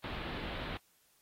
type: low-pass noise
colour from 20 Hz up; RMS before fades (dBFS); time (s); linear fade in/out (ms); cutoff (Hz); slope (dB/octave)
pink; -41; 0.04-0.77; 0; 4000; 48
effects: white hiss -70 dBFS RMS until 1.21 s + AAC 48 kbps